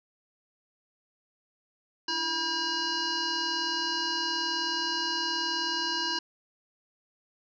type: tone with frequency modulation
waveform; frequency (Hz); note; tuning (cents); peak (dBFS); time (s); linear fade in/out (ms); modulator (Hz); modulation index
sine; 2877; F#7; -49; -27; 2.08-6.19; 5; 635; 3.8
effects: none